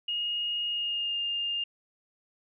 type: tone with pitch glide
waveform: sine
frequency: 2863 to 2814 Hz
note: F7 to F7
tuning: +42 to +12 cents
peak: -28 dBFS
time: 0.08-1.64 s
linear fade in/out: 5 ms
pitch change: -30 cents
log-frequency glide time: 0.68-1.19 s
effects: none